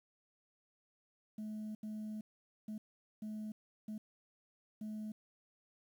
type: tone bursts at uneven times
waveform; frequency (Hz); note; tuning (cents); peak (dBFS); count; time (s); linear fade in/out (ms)
sine; 214.8; A3; -41; -38; 6; 1.38-1.75 / 1.83-2.21 / 2.68-2.78 / 3.22-3.52 / 3.88-3.98 / 4.81-5.12; 5
effects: tanh soft clip ceiling -39 dBFS + 11-bit